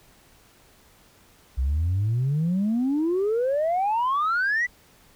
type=exponential sweep; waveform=sine; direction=up; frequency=61.74 to 2010 Hz; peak=-19 dBFS; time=1.57-4.67 s; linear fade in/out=20 ms; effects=tanh soft clip ceiling -18 dBFS + pink hiss -56 dBFS RMS until 5.15 s